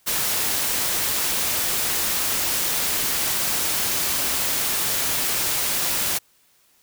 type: noise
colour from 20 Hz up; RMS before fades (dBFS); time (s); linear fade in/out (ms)
white; -23; 0.06-6.19; 20
effects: white hiss -60 dBFS RMS until 6.82 s